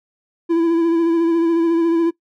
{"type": "tone with vibrato", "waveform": "triangle", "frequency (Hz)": 333.6, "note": "E4", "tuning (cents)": 21, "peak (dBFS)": -11, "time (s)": [0.49, 2.11], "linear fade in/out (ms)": 20, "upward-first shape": "sine", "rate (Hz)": 14, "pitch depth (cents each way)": 31, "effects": ["noise-tail reverb RT60 0.1 s tail -20 dB re dry"]}